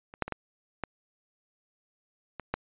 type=clicks; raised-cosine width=0.5 ms; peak=-30 / -11 / -22 / -16 / -16 / -22 / -13 dBFS; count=7; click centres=0.139 / 0.223 / 0.28 / 0.323 / 0.837 / 2.397 / 2.54 s; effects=resampled to 8000 Hz